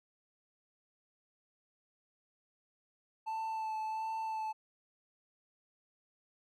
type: tone with vibrato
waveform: triangle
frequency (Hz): 880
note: A5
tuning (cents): 0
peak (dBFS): -33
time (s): 3.26-4.53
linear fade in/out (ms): 20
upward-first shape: sine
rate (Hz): 1.4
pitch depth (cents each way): 17
effects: none